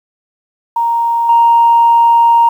sine tone with level steps, 932.3 Hz, A#5, in tune, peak -10 / -4 dBFS, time 0.76-2.49 s, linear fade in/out 5 ms, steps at 1.29 s, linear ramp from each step 2 ms, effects tanh soft clip ceiling 0 dBFS + 7-bit

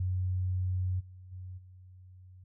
sine tone with level steps, 92 Hz, F#2, 9 cents flat, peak -28 / -47 / -40 / -50 dBFS, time 0-2.44 s, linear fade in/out 5 ms, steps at 0.99 / 1.31 / 1.57 s, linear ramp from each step 20 ms, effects none

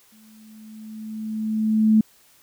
sine tone with exponential growth, 217.6 Hz, A3, 19 cents flat, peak -11 dBFS, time 0.12-2.01 s, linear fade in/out 5 ms, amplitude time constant 410 ms, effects white hiss -56 dBFS RMS until 2.42 s

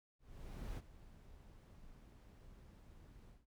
brown noise with ADSR envelope, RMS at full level -44 dBFS, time 0.19-3.46 s, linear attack 580 ms, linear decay 41 ms, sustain -15 dB, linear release 170 ms, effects none

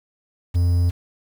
triangle tone with quantisation, 87.31 Hz, F2, in tune, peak -13 dBFS, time 0.54-0.91 s, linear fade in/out 20 ms, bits 7, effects none

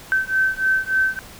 sine beating tone pair, 1540 / 1543.4 Hz, G6 / G6, -31 / -27 cents, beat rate 3.4 Hz, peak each -20 dBFS, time 0.12-1.19 s, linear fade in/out 0 ms, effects pink hiss -41 dBFS RMS until 1.39 s

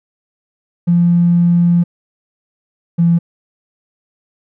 triangle tone pair in turn, 172.8 / 169.54 Hz, F3 / E3, -18 / +49 cents, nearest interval unison, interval 33 cents, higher first, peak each -4 dBFS, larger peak neither, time 0.87-1.84 / 2.98-3.19 s, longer first, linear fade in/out 20 ms, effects tanh soft clip ceiling -6 dBFS

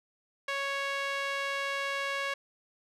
sawtooth tone with band-pass filter, 554.4 Hz, C#5, in tune, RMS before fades -33 dBFS, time 0.48-2.34 s, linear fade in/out 5 ms, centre 2100 Hz, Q 1.1, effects none

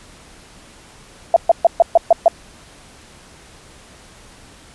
sine tone bursts, 674 Hz, E5, 38 cents sharp, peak -5 dBFS, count 7, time 1.34-2.281 s, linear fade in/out 2 ms, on 23 ms, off 130 ms, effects pink hiss -44 dBFS RMS until 4.74 s + resampled to 24000 Hz

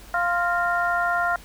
harmonic tone with a mistuned harmonic, 349.2 Hz, F4, in tune, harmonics 2 / 3 / 4 / 5, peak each -24 / -29 / -23 / -32 dBFS, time 0.14-1.36 s, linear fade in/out 2 ms, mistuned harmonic 5, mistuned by +87 cents, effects added 50 Hz sine -47 dBFS peak until 1.44 s + pink hiss -47 dBFS RMS until 1.44 s

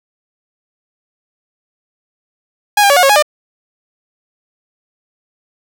sawtooth tone with pitch steps, 827 / 802 / 567 / 722 / 547 / 831 / 600 Hz, G#5 / G5 / C#5 / F#5 / C#5 / G#5 / D5, -8 / +39 / +39 / -43 / -23 / +1 / +37 cents, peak -3 dBFS, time 2.77-3.225 s, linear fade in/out 5 ms, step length 65 ms, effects none

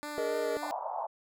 10% pulse tone with vibrato, 293.7 Hz, D4, in tune, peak -29 dBFS, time 0.03-0.71 s, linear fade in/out 0 ms, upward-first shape sine, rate 3.6 Hz, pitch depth 21 cents each way
triangle chord, Ab suspended second, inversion none, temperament just, 415.3 / 467.2 / 623 Hz, Ab4 / Bb4 / Eb5, 0 / +4 / +2 cents, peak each -34 / -31 / -32 dBFS, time 0.18-0.57 s, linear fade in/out 0 ms
pink band-pass noise, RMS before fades -36 dBFS, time 0.62-1.07 s, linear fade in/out 10 ms, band 650 to 960 Hz, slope 48 dB/octave
effects none

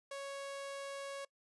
sawtooth tone, 554.4 Hz, C#5, in tune, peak -38 dBFS, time 0.11-1.25 s, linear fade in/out 5 ms, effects noise-tail reverb RT60 0.1 s tail -23 dB re dry + resampled to 24000 Hz

